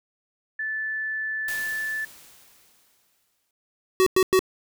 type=tone; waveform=sine; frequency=1749 Hz; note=A6; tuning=11 cents flat; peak=-26 dBFS; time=0.59-2.05 s; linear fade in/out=5 ms
type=noise with exponential decay; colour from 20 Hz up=white; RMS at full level=-35 dBFS; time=1.48-3.51 s; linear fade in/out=2 ms; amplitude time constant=440 ms
type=tone bursts; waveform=square; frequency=375.2 Hz; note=F#4; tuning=24 cents sharp; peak=-16 dBFS; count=3; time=4-4.392 s; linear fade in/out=0 ms; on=64 ms; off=100 ms
effects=none